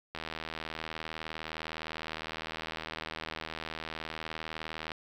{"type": "click train", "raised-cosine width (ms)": 0.3, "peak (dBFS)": -21, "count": 381, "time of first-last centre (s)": [0.15, 4.918], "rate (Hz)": 79.7, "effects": ["9-bit"]}